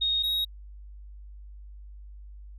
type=tone pair in turn; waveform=sine / triangle; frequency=3729 / 3783 Hz; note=A#7 / A#7; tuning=0 / +25 cents; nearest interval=unison; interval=25 cents; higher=second; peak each=-23 / -23 dBFS; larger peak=neither; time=0.01-0.23 / 0.23-0.45 s; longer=neither; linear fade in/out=10 ms; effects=added 50 Hz sine -42 dBFS peak until 2.58 s